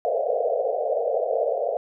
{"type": "band-pass noise", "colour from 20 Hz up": "pink", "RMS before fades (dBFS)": -24, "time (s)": [0.05, 1.77], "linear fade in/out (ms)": 0, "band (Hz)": [450, 720], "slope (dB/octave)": 96, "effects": []}